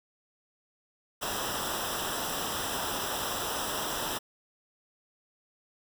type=noise with comb filter; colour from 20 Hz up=pink; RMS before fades=-33 dBFS; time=1.21-4.19 s; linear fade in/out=20 ms; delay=0.45 ms; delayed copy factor=-0.8; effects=none